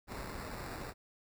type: noise with sample-and-hold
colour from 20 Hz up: pink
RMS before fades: -43 dBFS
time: 0.07-0.94 s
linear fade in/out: 50 ms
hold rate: 3150 Hz
effects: none